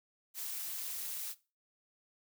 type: noise with amplitude modulation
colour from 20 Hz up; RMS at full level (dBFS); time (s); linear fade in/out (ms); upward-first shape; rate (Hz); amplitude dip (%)
blue; -37; 0.34-1.35; 50; sine; 227; 75
effects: noise-tail reverb RT60 0.3 s tail -18 dB re dry